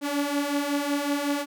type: beating tone pair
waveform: sawtooth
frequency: 282.9 / 288.3 Hz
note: C#4 / D4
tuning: +35 / -32 cents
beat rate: 5.4 Hz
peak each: -26 / -22 dBFS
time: 0.01-1.46 s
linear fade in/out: 50 ms
effects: none